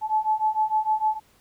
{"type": "beating tone pair", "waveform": "sine", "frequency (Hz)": [861, 867.6], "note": ["A5", "A5"], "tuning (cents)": [-38, -25], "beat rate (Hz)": 6.6, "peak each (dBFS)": [-24, -23], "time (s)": [0.01, 1.2], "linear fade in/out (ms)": 50, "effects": ["pink hiss -60 dBFS RMS until 1.4 s"]}